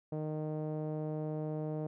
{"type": "tone with low-pass filter", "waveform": "sawtooth", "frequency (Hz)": 154, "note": "D#3", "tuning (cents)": -17, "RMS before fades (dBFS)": -37, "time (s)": [0.12, 1.87], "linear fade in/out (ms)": 5, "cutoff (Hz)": 580, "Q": 2.1, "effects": []}